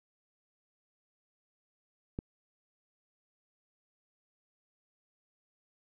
click, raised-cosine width 3 ms, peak -22 dBFS, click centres 2.189 s, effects none

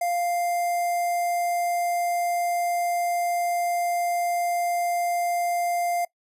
square tone with notch filter, 698.5 Hz, F5, in tune, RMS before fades -25 dBFS, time 0.01-6.05 s, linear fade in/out 5 ms, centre 3600 Hz, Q 0.71, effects noise-tail reverb RT60 0.1 s tail -21 dB re dry + resampled to 32000 Hz

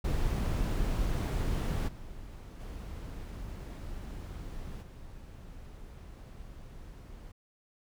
brown noise with level steps, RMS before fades -30 / -45 / -41 / -47 dBFS, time 0.04-7.32 s, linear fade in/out 10 ms, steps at 1.87 / 2.59 / 4.81 s, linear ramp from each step 20 ms, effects none

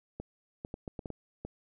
clicks, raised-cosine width 2 ms, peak -25 dBFS, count 8, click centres 0.2 / 0.649 / 0.741 / 0.878 / 0.992 / 1.058 / 1.103 / 1.45 s, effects none

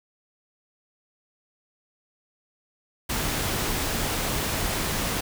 pink noise, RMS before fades -27 dBFS, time 3.09-5.21 s, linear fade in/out 10 ms, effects none

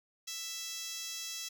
15% pulse tone with high-pass filter, 661 Hz, E5, 5 cents sharp, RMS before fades -41 dBFS, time 0.27-1.49 s, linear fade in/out 10 ms, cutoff 4400 Hz, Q 5.2, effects none

